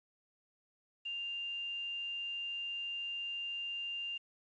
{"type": "tone with quantisation", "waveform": "sine", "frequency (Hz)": 2794, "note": "F7", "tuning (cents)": 0, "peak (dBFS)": -37, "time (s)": [1.05, 4.18], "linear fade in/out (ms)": 10, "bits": 10, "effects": ["resampled to 16000 Hz"]}